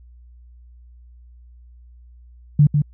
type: tone with echo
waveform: sine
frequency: 146.83 Hz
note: D3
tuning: in tune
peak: -8 dBFS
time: 2.59-2.67 s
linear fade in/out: 5 ms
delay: 150 ms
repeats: 1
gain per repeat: -5 dB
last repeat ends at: 2.82 s
effects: added 60 Hz sine -43 dBFS peak until 2.93 s